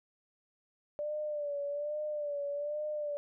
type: tone with vibrato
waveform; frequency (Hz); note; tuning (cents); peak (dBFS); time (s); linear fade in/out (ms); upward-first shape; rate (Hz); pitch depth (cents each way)
sine; 587.3; D5; 0; -33; 0.99-3.17; 0; sine; 1.2; 53
effects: none